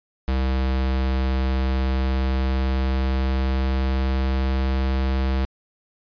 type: tone with pitch glide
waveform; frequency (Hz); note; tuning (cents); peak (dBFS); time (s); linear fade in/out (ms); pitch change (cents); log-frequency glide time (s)
square; 65.41 to 65.94; C2 to C2; 0 to +14; -20; 0.28-5.45; 0; +14; 1.39-4.71
effects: resampled to 11025 Hz